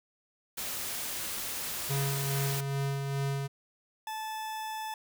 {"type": "noise", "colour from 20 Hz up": "white", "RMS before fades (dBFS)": -36, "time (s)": [0.57, 2.61], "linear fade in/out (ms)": 10}
{"type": "tone with tremolo", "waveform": "square", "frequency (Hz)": 138.5, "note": "C#3", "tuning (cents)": -1, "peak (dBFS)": -29, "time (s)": [1.89, 3.48], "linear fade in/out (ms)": 20, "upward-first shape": "sine", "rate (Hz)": 2.4, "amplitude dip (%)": 35}
{"type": "tone", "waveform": "40% pulse", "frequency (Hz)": 872, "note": "A5", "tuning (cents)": -16, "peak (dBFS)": -34, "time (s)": [4.07, 4.94], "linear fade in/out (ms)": 2}
{"effects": []}